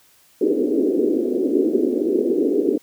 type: band-pass noise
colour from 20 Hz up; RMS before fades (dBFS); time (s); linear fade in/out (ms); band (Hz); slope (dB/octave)
white; -19; 0.41-2.78; 5; 260 to 430; 48
effects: white hiss -55 dBFS RMS until 2.82 s